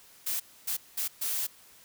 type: noise bursts at uneven times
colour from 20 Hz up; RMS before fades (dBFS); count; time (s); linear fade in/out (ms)
blue; -31; 4; 0.26-0.4 / 0.67-0.77 / 0.97-1.08 / 1.21-1.47; 10
effects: white hiss -56 dBFS RMS until 1.84 s